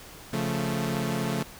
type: chord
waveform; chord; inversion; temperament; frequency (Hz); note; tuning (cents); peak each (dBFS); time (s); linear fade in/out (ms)
sawtooth; Db augmented; none; equal; 138.59 / 174.61 / 220; Db3 / F3 / A3; 0 / 0 / 0; -27 / -28 / -26; 0.33-1.43; 5
effects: pink hiss -46 dBFS RMS until 1.59 s